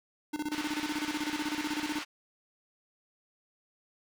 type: tone with tremolo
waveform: square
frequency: 300 Hz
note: D4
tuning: 37 cents sharp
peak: -31 dBFS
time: 0.33-2.02 s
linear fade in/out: 10 ms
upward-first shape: square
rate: 16 Hz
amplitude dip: 80%
type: band-pass noise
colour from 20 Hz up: pink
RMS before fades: -40 dBFS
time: 0.51-2.05 s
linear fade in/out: 20 ms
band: 1300 to 4500 Hz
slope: 12 dB/octave
effects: none